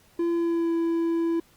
triangle tone with pitch glide, 340 to 333.4 Hz, F4 to E4, -46 to +20 cents, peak -20 dBFS, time 0.19-1.4 s, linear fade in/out 5 ms, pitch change -34 cents, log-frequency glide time 0.3-0.73 s, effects pink hiss -59 dBFS RMS until 1.56 s + Opus 48 kbps

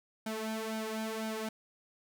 sawtooth tone with flanger, 220 Hz, A3, in tune, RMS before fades -37 dBFS, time 0.26-1.49 s, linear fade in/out 5 ms, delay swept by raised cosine 1.3 to 3.3 ms, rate 2 Hz, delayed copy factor +0.75, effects none

